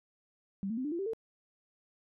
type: tone with pitch steps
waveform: sine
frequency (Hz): 195.4 / 224.5 / 257.8 / 296.2 / 340.2 / 390.8 / 448.9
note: G3 / A3 / C4 / D4 / F4 / G4 / A4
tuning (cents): -5 / +35 / -26 / +15 / -45 / -5 / +35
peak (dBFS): -32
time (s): 0.63-1.134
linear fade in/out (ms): 0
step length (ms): 72
effects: none